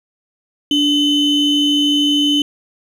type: ring-modulated tone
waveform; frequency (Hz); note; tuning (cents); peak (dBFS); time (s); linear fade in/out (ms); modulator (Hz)
triangle; 1661; G#6; 0; -7; 0.71-2.42; 2; 1370
effects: none